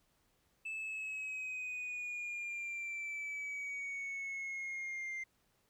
sine exponential sweep, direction down, 2630 to 2089 Hz, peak -36 dBFS, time 0.65-5.24 s, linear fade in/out 10 ms, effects tanh soft clip ceiling -38 dBFS + pink hiss -75 dBFS RMS until 5.69 s

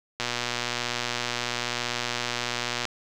click train, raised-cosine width 0.2 ms, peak -10 dBFS, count 322, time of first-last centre 0.2-2.853 s, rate 121 Hz, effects none

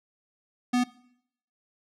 square tone, 246.9 Hz, B3, in tune, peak -22 dBFS, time 0.73-0.84 s, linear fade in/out 10 ms, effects noise-tail reverb RT60 0.7 s tail -20 dB re dry + low-pass 8000 Hz 12 dB/octave

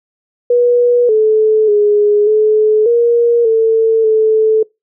sine tone with pitch steps, 484.9 / 433.7 / 415.5 / 429.6 / 471.9 / 447.6 / 437.3 Hz, B4 / A4 / G#4 / A4 / A#4 / A4 / A4, -32 / -25 / +1 / -41 / +21 / +30 / -11 cents, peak -7 dBFS, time 0.5-4.63 s, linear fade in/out 5 ms, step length 590 ms, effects noise-tail reverb RT60 0.2 s tail -24 dB re dry

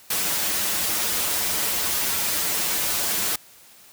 white noise with comb filter, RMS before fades -24 dBFS, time 0.1-3.36 s, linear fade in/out 5 ms, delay 7.7 ms, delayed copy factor -0.75, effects white hiss -50 dBFS RMS until 3.92 s + high-pass 60 Hz 12 dB/octave

